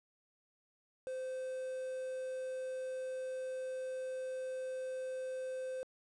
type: tone with quantisation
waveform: triangle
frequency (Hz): 517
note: C5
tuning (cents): -21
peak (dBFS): -36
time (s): 1.07-5.83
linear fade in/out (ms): 0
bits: 9
effects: low-pass 7000 Hz 12 dB/octave